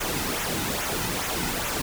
pink noise with flanger, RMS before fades -28 dBFS, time 0-1.82 s, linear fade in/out 10 ms, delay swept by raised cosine 0.21 to 1.81 ms, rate 2.4 Hz, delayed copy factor -0.55, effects none

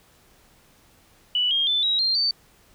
sine tone with pitch steps, 2960 / 3228 / 3520 / 3839 / 4186 / 4565 Hz, F#7 / G#7 / A7 / B7 / C8 / D8, 0 / -50 / 0 / -50 / 0 / -50 cents, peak -19 dBFS, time 1.35-2.31 s, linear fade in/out 2 ms, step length 160 ms, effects pink hiss -57 dBFS RMS until 2.74 s

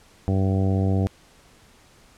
harmonic tone, 96.1 Hz, G2, 34 cents flat, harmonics 1 / 2 / 3 / 4 / 5 / 6 / 7 / 8, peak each -20 / -25 / -29 / -33 / -33 / -39 / -35 / -39 dBFS, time 0.28-1.07 s, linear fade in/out 0 ms, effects pink hiss -54 dBFS RMS until 2.17 s + low-pass 10000 Hz 12 dB/octave

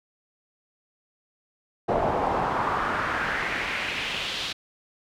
brown noise with band-pass filter sweep, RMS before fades -27 dBFS, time 1.88-4.53 s, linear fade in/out 10 ms, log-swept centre 660 to 3800 Hz, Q 2.4, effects none

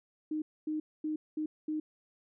sine tone bursts at uneven times, 308.3 Hz, D#4, 16 cents flat, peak -31 dBFS, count 5, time 0.31-0.42 / 0.67-0.8 / 1.04-1.16 / 1.37-1.46 / 1.68-1.8 s, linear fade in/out 5 ms, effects none

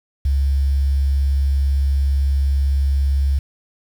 sine tone, 68.9 Hz, C#2, 10 cents flat, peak -14 dBFS, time 0.25-3.39 s, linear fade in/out 5 ms, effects 7-bit

